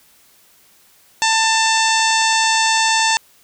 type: harmonic tone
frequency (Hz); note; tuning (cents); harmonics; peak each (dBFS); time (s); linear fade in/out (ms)
891; A5; +22; 1 / 2 / 3 / 4 / 5 / 6 / 7 / 8 / 9; -17 / -20 / -22 / -23 / -24 / -25 / -25 / -26 / -27; 1.22-3.17; 0
effects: white hiss -52 dBFS RMS until 3.43 s